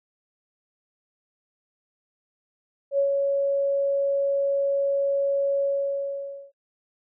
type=tone with ADSR envelope; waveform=sine; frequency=557 Hz; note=C#5; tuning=8 cents sharp; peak=-17 dBFS; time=2.91-6.52 s; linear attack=74 ms; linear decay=100 ms; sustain=-3 dB; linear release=890 ms; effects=noise-tail reverb RT60 0.1 s tail -22 dB re dry